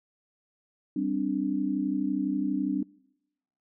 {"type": "chord", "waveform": "sine", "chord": "G suspended fourth", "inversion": "none", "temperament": "equal", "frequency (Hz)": [196, 261.6, 293.7], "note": ["G3", "C4", "D4"], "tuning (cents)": [0, 0, 0], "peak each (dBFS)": [-32, -30, -28], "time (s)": [0.96, 2.83], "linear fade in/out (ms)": 5, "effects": ["noise-tail reverb RT60 0.9 s tail -25 dB re dry"]}